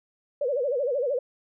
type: tone with vibrato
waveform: sine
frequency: 530 Hz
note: C5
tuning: 22 cents sharp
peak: -23 dBFS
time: 0.41-1.19 s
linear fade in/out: 5 ms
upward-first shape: sine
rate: 13 Hz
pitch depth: 190 cents each way
effects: none